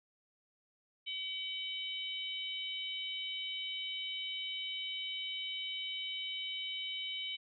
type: harmonic tone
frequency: 760 Hz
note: F#5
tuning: 46 cents sharp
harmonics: 3 / 4 / 5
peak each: -44 / -39 / -44 dBFS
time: 1.06-7.37 s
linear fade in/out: 20 ms
effects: none